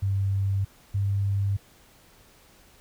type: tone pair in turn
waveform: sine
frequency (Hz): 98 / 99.37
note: G2 / G2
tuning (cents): 0 / +24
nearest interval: unison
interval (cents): 24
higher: second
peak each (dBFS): -22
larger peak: neither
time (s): 0.02-0.65 / 0.94-1.57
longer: neither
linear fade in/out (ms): 10
effects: pink hiss -56 dBFS RMS until 2.8 s